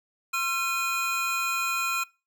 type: tone cluster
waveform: square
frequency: 1059 / 1360 / 2473 Hz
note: C6 / F6 / D#7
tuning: +21 / -46 / -11 cents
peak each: -37 / -29 / -29 dBFS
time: 0.33-2.04 s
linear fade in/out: 10 ms
effects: noise-tail reverb RT60 0.3 s tail -24 dB re dry